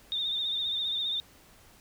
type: tone with vibrato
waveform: sine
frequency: 3638 Hz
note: A#7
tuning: 43 cents flat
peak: -28 dBFS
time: 0.12-1.2 s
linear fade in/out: 0 ms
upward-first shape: triangle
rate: 15 Hz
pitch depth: 66 cents each way
effects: pink hiss -57 dBFS RMS until 1.8 s